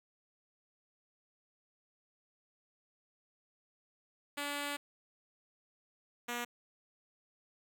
5% pulse tone pair in turn, 287.7 / 240.4 Hz, D4 / B3, -36 / -46 cents, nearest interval minor third, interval 310 cents, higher first, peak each -25 dBFS, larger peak neither, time 4.37-4.77 / 6.28-6.45 s, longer first, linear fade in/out 10 ms, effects none

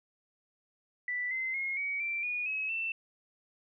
sine tone with pitch steps, 1975.5 / 2063 / 2154 / 2250 / 2349 / 2453 / 2562 / 2675 Hz, B6 / C7 / C7 / C#7 / D7 / D#7 / E7 / E7, 0 / -25 / +50 / +25 / 0 / -25 / -50 / +25 cents, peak -31 dBFS, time 1.08-2.92 s, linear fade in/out 2 ms, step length 230 ms, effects none

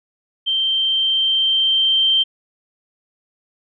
sine tone with level ramp, 3136 Hz, G7, in tune, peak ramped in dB -16 to -12 dBFS, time 0.46-2.24 s, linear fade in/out 20 ms, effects none

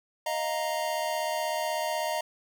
square chord, Eb suspended second, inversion none, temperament equal, 622.3 / 698.5 / 932.3 Hz, Eb5 / F5 / Bb5, 0 / 0 / 0 cents, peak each -32 / -35 / -33 dBFS, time 0.26-2.21 s, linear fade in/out 5 ms, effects none

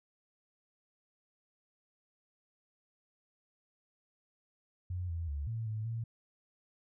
sine tone with pitch steps, 90.2 / 83.7 / 71.8 / 113.1 / 108.6 / 114.6 Hz, F#2 / E2 / D2 / A2 / A2 / A#2, -44 / +27 / -39 / +48 / -22 / -29 cents, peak -34 dBFS, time 4.9-6.04 s, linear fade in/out 5 ms, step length 190 ms, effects none

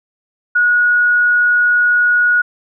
sine tone, 1454 Hz, F#6, 31 cents flat, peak -9 dBFS, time 0.55-2.42 s, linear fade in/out 10 ms, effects none

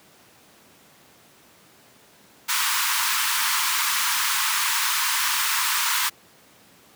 pink high-pass noise, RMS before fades -23 dBFS, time 2.48-6.1 s, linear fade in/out 20 ms, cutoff 910 Hz, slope 96 dB/octave, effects pink hiss -53 dBFS RMS until 6.95 s + high-pass 150 Hz 12 dB/octave

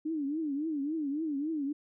sine tone with vibrato, 298.9 Hz, D4, 31 cents sharp, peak -30 dBFS, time 0.05-1.73 s, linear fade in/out 10 ms, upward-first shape triangle, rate 3.6 Hz, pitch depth 180 cents each way, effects none

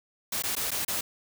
white noise with dropouts, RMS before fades -30 dBFS, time 0.32-1.01 s, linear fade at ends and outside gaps 5 ms, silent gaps 0.423-0.436 / 0.553-0.565 / 0.707-0.715 / 0.849-0.88 s, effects none

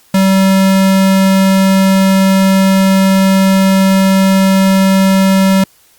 square tone, 192.1 Hz, G3, 35 cents flat, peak -7 dBFS, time 0.14-5.64 s, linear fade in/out 5 ms, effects white hiss -48 dBFS RMS until 5.98 s + Opus 48 kbps

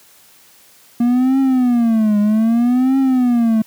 triangle tone with vibrato, 235.9 Hz, A#3, 21 cents sharp, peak -9 dBFS, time 1-3.62 s, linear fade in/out 5 ms, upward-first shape triangle, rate 0.63 Hz, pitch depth 240 cents each way, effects white hiss -48 dBFS RMS until 3.66 s + high-pass 80 Hz 12 dB/octave

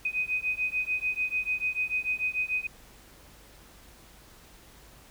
sine beating tone pair, 2500 / 2506.8 Hz, D#7 / D#7, +8 / +12 cents, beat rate 6.8 Hz, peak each -30 dBFS, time 0.05-2.67 s, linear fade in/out 5 ms, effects added 50 Hz sine -58 dBFS peak until 5.1 s + pink hiss -54 dBFS RMS until 5.1 s

